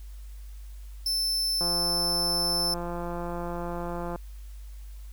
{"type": "tone", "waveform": "40% pulse", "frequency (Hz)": 5300, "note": "E8", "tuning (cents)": 9, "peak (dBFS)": -24, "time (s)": [1.06, 2.74], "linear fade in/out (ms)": 2}
{"type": "click train", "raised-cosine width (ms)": 1, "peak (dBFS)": -21, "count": 442, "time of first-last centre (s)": [1.61, 4.159], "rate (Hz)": 173}
{"effects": ["added 50 Hz sine -39 dBFS peak until 5.12 s", "white hiss -59 dBFS RMS until 5.12 s"]}